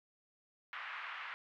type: band-pass noise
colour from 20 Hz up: pink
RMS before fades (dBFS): -45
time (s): 0.73-1.34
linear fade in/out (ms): 0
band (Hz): 1100 to 2500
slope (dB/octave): 24
effects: none